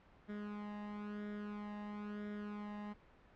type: tone with flanger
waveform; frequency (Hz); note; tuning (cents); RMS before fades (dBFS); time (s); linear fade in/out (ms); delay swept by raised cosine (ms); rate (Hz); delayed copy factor
sawtooth; 207.7; G#3; 0; -45; 0.28-2.94; 20; 0.56 to 1.07; 1; +0.7
effects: pink hiss -64 dBFS RMS until 3.35 s + low-pass 2000 Hz 12 dB/octave